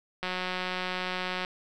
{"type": "click train", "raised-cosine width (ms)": 0.3, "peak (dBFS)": -16, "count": 224, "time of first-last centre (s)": [0.23, 1.449], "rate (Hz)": 183, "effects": []}